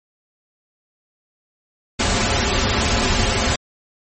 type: noise with comb filter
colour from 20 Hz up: pink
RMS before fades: -18 dBFS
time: 1.99-3.56 s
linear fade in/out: 10 ms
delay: 6.4 ms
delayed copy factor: -0.7
effects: MP3 32 kbps